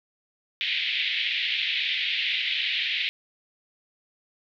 white band-pass noise, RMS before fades -27 dBFS, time 0.61-3.09 s, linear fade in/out 0 ms, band 2000 to 3700 Hz, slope 48 dB/octave, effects none

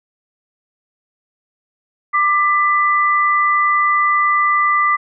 sine tone pair together, 1185 / 1992.9 Hz, D6 / B6, +15 / +15 cents, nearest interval major sixth, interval 900 cents, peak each -13 / -17 dBFS, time 2.13-4.97 s, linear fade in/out 20 ms, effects none

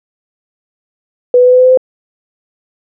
sine tone with pitch steps, 493.9 / 497.3 / 500.8 / 504.3 / 507.8 / 511.3 / 514.9 Hz, B4 / B4 / B4 / B4 / B4 / C5 / C5, 0 / +12 / +24 / +36 / +48 / -40 / -28 cents, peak -3 dBFS, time 1.34-1.774 s, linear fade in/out 2 ms, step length 62 ms, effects none

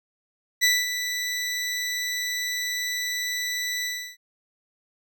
20% pulse tone with ADSR envelope, 1975.5 Hz, B6, in tune, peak -11 dBFS, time 0.61-4.17 s, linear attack 27 ms, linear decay 220 ms, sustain -10 dB, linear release 320 ms, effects none

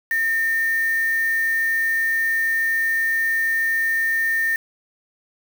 sine tone with quantisation, 1817 Hz, A#6, 45 cents flat, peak -18 dBFS, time 0.11-4.56 s, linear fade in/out 2 ms, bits 5, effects none

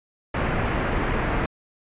pink low-pass noise, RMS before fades -24 dBFS, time 0.34-1.46 s, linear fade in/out 5 ms, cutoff 2300 Hz, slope 24 dB/octave, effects resampled to 8000 Hz

